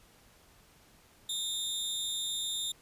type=tone with amplitude modulation; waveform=sawtooth; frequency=3648 Hz; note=A#7; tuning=38 cents flat; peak=-26 dBFS; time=1.29-2.72 s; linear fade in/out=5 ms; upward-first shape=sine; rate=253 Hz; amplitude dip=75%; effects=pink hiss -61 dBFS RMS until 2.81 s + resampled to 32000 Hz